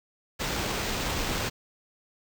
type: noise with sample-and-hold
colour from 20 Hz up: pink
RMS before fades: -30 dBFS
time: 0.39-1.5 s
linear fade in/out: 20 ms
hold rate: 11025 Hz
effects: none